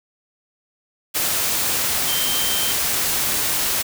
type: tone in noise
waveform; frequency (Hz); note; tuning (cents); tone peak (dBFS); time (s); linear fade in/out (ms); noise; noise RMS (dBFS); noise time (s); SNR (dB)
sine; 3136; G7; 0; -25; 2.07-2.73; 20; white; -21; 1.14-3.83; -7
effects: none